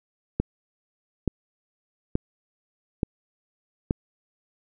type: click train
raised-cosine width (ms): 3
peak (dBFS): -9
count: 5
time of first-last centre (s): 0.4-3.909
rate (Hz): 1.14
effects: none